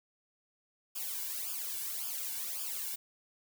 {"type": "noise with flanger", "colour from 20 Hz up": "blue", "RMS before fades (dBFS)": -38, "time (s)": [0.95, 2.96], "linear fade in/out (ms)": 10, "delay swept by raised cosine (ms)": [0.5, 1.6], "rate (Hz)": 1.8, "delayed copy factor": -0.9, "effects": []}